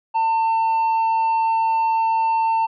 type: tone with tanh clipping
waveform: triangle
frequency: 899 Hz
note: A5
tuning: 37 cents sharp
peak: -17 dBFS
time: 0.14-2.67 s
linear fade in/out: 20 ms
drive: 8 dB
effects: none